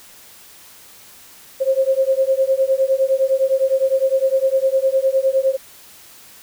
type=beating tone pair; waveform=sine; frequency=528 / 537.8 Hz; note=C5 / C5; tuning=+16 / +47 cents; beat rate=9.8 Hz; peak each=-17 dBFS; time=1.6-5.57 s; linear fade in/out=20 ms; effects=white hiss -44 dBFS RMS until 6.42 s